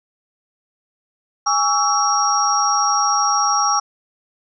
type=tone cluster; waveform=sine; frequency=824 / 1133 / 1323 / 5620 Hz; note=G#5 / C#6 / E6 / F8; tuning=-14 / +37 / +6 / +10 cents; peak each=-20 dBFS; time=1.46-3.8 s; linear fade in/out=10 ms; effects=none